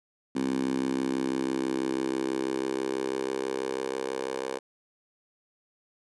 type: tone with high-pass filter sweep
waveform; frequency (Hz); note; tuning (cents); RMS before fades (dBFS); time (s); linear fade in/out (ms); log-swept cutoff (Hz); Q
10% pulse; 66.1; C2; +18; -30; 0.35-4.59; 10; 250 to 500; 3.3
effects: resampled to 24000 Hz